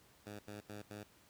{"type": "tone bursts", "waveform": "10% pulse", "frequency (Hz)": 103.83, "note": "G#2", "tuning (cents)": 0, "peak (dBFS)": -38, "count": 4, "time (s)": [0.26, 1.032], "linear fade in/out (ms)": 5, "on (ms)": 130, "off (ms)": 84, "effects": ["pink hiss -66 dBFS RMS until 1.29 s", "high-pass 60 Hz 12 dB/octave"]}